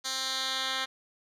10% pulse tone with band-pass filter sweep, 263.5 Hz, C4, 12 cents sharp, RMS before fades -32 dBFS, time 0.04-0.86 s, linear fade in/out 20 ms, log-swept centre 5100 to 2900 Hz, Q 1.9, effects none

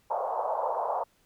white band-pass noise, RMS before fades -30 dBFS, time 0.1-1.04 s, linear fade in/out 10 ms, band 510 to 1000 Hz, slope 48 dB/octave, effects pink hiss -67 dBFS RMS until 1.25 s

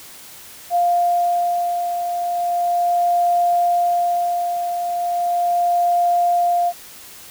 sine beating tone pair, 700 / 700.37 Hz, F5 / F5, +4 / +5 cents, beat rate 0.37 Hz, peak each -16 / -25 dBFS, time 0.7-6.73 s, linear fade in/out 50 ms, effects white hiss -40 dBFS RMS until 7.3 s

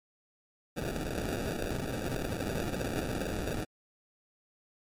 violet noise with sample-and-hold, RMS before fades -34 dBFS, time 0.76-3.65 s, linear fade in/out 20 ms, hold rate 1050 Hz, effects MP3 64 kbps

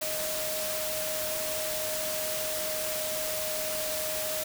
sine tone in noise, 622.3 Hz, D#5, in tune, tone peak -34 dBFS, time 0.01-4.44 s, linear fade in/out 10 ms, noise white, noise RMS -33 dBFS, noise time 0.01-4.44 s, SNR -4 dB, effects none

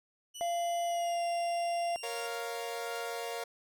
20% pulse tone with pitch glide, 2960 to 2778 Hz, F#7 to F7, 0 to -10 cents, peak -37 dBFS, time 0.34-2.28 s, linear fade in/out 20 ms, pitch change -110 cents, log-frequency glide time 0.86-1.22 s
triangle tone, 688 Hz, F5, 26 cents flat, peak -28 dBFS, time 0.41-1.96 s, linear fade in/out 0 ms
sawtooth chord, Bb minor, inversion none, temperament equal, 466.2 / 554.4 / 698.5 Hz, Bb4 / Db5 / F5, 0 / 0 / 0 cents, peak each -35 / -39 / -36 dBFS, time 2.03-3.44 s, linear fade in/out 5 ms
effects none

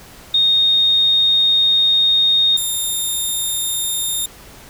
sine / 10% pulse tone pair in turn, 3700 / 3655 Hz, A#7 / A#7, -14 / -35 cents, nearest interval unison, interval 21 cents, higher first, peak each -11 dBFS, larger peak neither, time 0.34-2.57 / 2.57-4.26 s, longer first, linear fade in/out 5 ms, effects pink hiss -41 dBFS RMS until 4.69 s

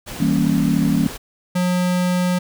pink noise, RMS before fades -32 dBFS, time 0.06-1.18 s, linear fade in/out 20 ms
sine chord, E diminished seventh, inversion none, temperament equal with one note detuned, 162.54 / 196 / 233.1 / 277.2 Hz, E3 / G3 / Bb3 / Db4, -24 / 0 / 0 / 0 cents, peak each -20 dBFS, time 0.2-1.07 s, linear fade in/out 5 ms
square tone, 180 Hz, F#3, 47 cents flat, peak -17 dBFS, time 1.55-2.39 s, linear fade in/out 10 ms
effects none

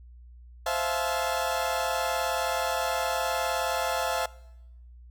30% pulse chord, F major seventh, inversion second, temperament equal with one note detuned, 523.3 / 659.3 / 698.5 / 862.9 Hz, C5 / E5 / F5 / A5, 0 / 0 / 0 / -34 cents, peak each -30 / -28 / -29 / -30 dBFS, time 0.66-4.26 s, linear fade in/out 5 ms, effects noise-tail reverb RT60 0.9 s tail -22 dB re dry + added 60 Hz sine -46 dBFS peak until 5.1 s

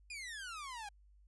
sawtooth exponential sweep, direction down, 2500 to 795 Hz, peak -40 dBFS, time 0.1-0.89 s, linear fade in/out 5 ms, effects added 50 Hz sine -61 dBFS peak until 1.27 s + resampled to 24000 Hz

